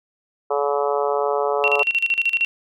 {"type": "harmonic tone", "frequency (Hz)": 143, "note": "D3", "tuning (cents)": -46, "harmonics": [3, 4, 5, 6, 7, 8, 9], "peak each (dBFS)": [-22, -24, -26, -28, -29, -30, -31], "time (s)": [0.5, 1.83], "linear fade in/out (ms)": 10}
{"type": "tone with tremolo", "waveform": "sine", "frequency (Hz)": 2732, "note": "F7", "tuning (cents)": -39, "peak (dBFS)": -15, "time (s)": [1.64, 2.45], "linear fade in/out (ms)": 0, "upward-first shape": "square", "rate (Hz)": 13, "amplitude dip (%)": 80}
{"effects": []}